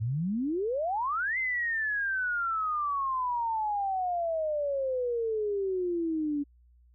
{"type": "exponential two-way sweep", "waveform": "sine", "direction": "up then down", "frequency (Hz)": [103.83, 2093, 283.4], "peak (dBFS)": -27, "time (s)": [0, 6.44], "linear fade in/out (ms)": 20, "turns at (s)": 1.38, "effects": ["added 60 Hz sine -57 dBFS peak until 6.94 s"]}